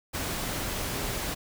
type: tone in noise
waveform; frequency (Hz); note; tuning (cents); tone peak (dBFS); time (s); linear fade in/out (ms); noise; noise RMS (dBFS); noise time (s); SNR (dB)
sine; 403.6; G#4; -49; -42; 0.94-1.17; 20; pink; -32; 0.13-1.35; -13
effects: none